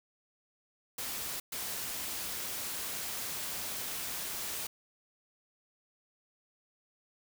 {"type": "noise bursts at uneven times", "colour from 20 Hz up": "white", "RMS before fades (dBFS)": -38, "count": 2, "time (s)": [[0.98, 1.4], [1.52, 4.67]], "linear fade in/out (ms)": 5, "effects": []}